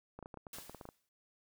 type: clicks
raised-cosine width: 1 ms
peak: -33 dBFS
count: 12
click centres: 0.19 / 0.227 / 0.259 / 0.342 / 0.373 / 0.468 / 0.585 / 0.696 / 0.747 / 0.812 / 0.854 / 0.889 s
type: noise with exponential decay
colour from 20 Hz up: white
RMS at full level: -46 dBFS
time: 0.53-1.09 s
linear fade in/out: 2 ms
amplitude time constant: 120 ms
effects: none